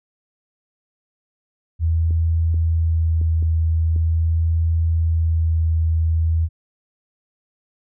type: tone with vibrato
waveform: sine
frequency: 81.6 Hz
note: E2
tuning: 17 cents flat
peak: -15 dBFS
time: 1.79-6.49 s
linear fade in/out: 50 ms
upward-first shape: sine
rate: 0.43 Hz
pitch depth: 12 cents each way
type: clicks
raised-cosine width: 3 ms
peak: -23 dBFS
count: 5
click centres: 2.108 / 2.543 / 3.214 / 3.426 / 3.962 s
effects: none